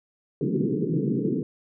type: band-pass noise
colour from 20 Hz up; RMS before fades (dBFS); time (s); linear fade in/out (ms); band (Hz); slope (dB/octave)
pink; -25; 0.41-1.43; 2; 130 to 450; 96
effects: none